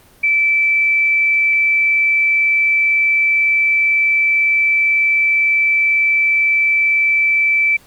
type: tone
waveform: sine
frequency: 2321 Hz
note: D7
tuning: 21 cents flat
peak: -11 dBFS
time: 0.23-7.77 s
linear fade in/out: 10 ms
effects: pink hiss -48 dBFS RMS until 7.86 s + Opus 32 kbps